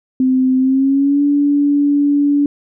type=tone with pitch glide; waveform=sine; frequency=258.9 to 287.3 Hz; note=C4 to D4; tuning=-18 to -38 cents; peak=-10 dBFS; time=0.2-2.46 s; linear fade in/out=2 ms; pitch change=+180 cents; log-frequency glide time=0.58-1.22 s; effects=none